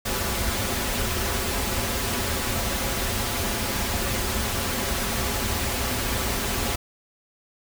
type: noise with comb filter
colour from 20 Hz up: pink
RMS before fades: -26 dBFS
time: 0.05-6.76 s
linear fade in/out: 10 ms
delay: 6.5 ms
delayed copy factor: -0.6
effects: none